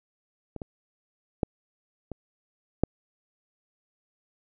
clicks, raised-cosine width 2 ms, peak -23 / -22 / -10 / -22 / -7 dBFS, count 5, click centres 0.563 / 0.618 / 1.432 / 2.117 / 2.836 s, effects none

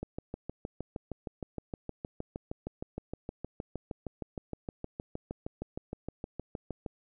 click train, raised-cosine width 2 ms, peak -23 dBFS, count 45, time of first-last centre 0.03-6.862 s, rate 6.44 Hz, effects none

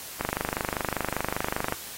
click train, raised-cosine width 0.5 ms, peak -12 dBFS, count 39, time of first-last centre 0.21-1.724 s, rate 25.1 Hz, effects white hiss -40 dBFS RMS until 1.97 s + AAC 48 kbps

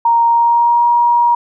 sine tone with pitch glide, 932.3 to 951.3 Hz, A#5 to A#5, 0 to +35 cents, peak -8 dBFS, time 0.05-1.35 s, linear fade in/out 5 ms, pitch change +35 cents, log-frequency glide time 0.27-0.88 s, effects none

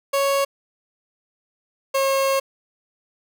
30% pulse tone pair in turn, 554 / 541.7 Hz, C#5 / C#5, -1 / -40 cents, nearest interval unison, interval 39 cents, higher first, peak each -15 dBFS, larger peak neither, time 0.13-0.45 / 1.94-2.4 s, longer second, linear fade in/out 10 ms, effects none

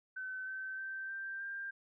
sine tone with pitch steps, 1523 / 1539.8 / 1556.8 / 1574 / 1591.3 Hz, F#6 / G6 / G6 / G6 / G6, +50 / -31 / -12 / +7 / +26 cents, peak -39 dBFS, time 0.16-1.71 s, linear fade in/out 10 ms, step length 310 ms, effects none

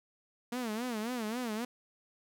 sawtooth tone with vibrato, 231.5 Hz, A#3, 12 cents flat, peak -30 dBFS, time 0.52-1.65 s, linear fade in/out 5 ms, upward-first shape sine, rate 3.7 Hz, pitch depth 160 cents each way, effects none

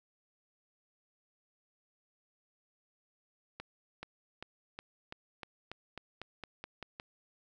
accelerating click train, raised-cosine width 0.3 ms, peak -26 dBFS, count 13, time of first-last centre 3.6-6.999 s, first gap 430 ms, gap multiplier 0.92, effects none

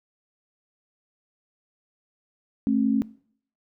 sine tone pair together, 218.5 / 269.4 Hz, A3 / C#4, -12 / -49 cents, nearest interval major third, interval 363 cents, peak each -22 dBFS, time 2.67-3.02 s, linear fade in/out 0 ms, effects noise-tail reverb RT60 0.6 s tail -23 dB re dry

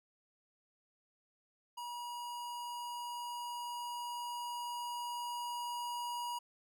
square tone with level ramp, 961 Hz, B5, 48 cents flat, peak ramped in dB -42 to -38 dBFS, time 1.77-6.39 s, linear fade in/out 10 ms, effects none

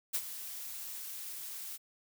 blue noise with ADSR envelope, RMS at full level -31 dBFS, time 0.13-1.78 s, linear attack 20 ms, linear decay 57 ms, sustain -12 dB, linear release 27 ms, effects none

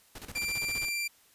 pink noise with tremolo, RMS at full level -42 dBFS, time 0.15-0.89 s, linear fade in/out 5 ms, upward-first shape square, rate 15 Hz, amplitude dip 75%
sawtooth tone with vibrato, 2363 Hz, D7, 10 cents sharp, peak -27 dBFS, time 0.35-1.08 s, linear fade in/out 10 ms, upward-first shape sine, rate 20 Hz, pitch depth 8 cents each way
effects white hiss -62 dBFS RMS until 1.34 s + resampled to 32000 Hz

